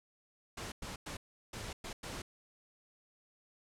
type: noise bursts at uneven times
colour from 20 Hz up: pink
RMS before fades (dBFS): -43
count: 6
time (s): 0.57-0.72 / 0.82-0.96 / 1.06-1.17 / 1.53-1.73 / 1.84-1.93 / 2.03-2.22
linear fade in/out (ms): 5
effects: low-pass 9000 Hz 12 dB/octave